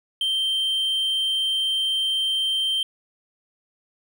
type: tone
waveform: triangle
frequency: 3136 Hz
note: G7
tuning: in tune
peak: -19 dBFS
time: 0.21-2.83 s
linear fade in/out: 2 ms
effects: none